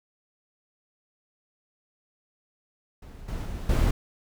brown noise with level steps, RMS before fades -43 / -32 / -34 / -22 dBFS, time 3.02-3.91 s, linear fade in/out 5 ms, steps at 3.28 / 3.45 / 3.69 s, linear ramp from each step 5 ms, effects none

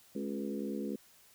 harmonic tone with a mistuned harmonic, 70.1 Hz, C#2, 20 cents sharp, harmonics 3 / 4 / 5 / 6 / 7, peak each -38 / -40 / -42 / -44 / -45 dBFS, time 0.15-0.96 s, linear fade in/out 5 ms, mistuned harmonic 4, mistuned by -41 cents, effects white hiss -62 dBFS RMS until 1.34 s

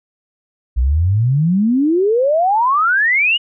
sine exponential sweep, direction up, 57.5 to 2960 Hz, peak -11 dBFS, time 0.76-3.38 s, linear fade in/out 20 ms, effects none

